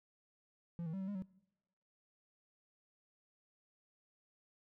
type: tone with pitch steps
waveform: triangle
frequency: 170.4 / 159.9 / 192.6 / 190.3 / 204 / 187.6 Hz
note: F3 / D#3 / G3 / F#3 / G#3 / F#3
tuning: -42 / +48 / -30 / +49 / -31 / +24 cents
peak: -37 dBFS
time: 0.79-1.222 s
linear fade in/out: 0 ms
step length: 72 ms
effects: noise-tail reverb RT60 0.9 s tail -22 dB re dry